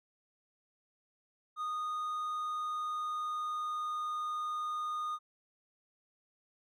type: tone with pitch glide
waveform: triangle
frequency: 1235 to 1227.9 Hz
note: D#6 to D#6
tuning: -13 to -23 cents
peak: -32 dBFS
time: 1.56-5.19 s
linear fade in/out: 50 ms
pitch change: -10 cents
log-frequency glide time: 2.18-4.12 s
effects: none